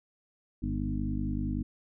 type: harmonic tone with a mistuned harmonic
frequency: 50.5 Hz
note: G#1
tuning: 48 cents flat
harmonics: 1 / 2 / 3 / 4 / 5 / 6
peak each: -34 / -36 / -39 / -37 / -35 / -38 dBFS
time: 0.62-1.63 s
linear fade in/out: 10 ms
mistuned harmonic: 5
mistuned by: -37 cents
effects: none